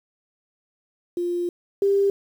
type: tone pair in turn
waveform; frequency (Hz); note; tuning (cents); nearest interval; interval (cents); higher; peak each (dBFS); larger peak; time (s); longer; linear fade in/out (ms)
sine; 350 / 397.4; F4 / G4; +4 / +24; major second; 220; second; -22 / -16; second; 1.17-1.49 / 1.82-2.1; first; 2
effects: 8-bit